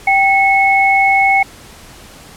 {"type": "tone pair together", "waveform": "sine", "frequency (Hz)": [782, 2193], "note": ["G5", "C#7"], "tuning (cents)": [-4, -19], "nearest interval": "octave + tritone", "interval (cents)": 1785, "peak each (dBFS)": -11, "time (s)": [0.07, 1.43], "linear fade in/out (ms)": 5, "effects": ["pink hiss -38 dBFS RMS until 2.36 s", "low-pass 12000 Hz 12 dB/octave"]}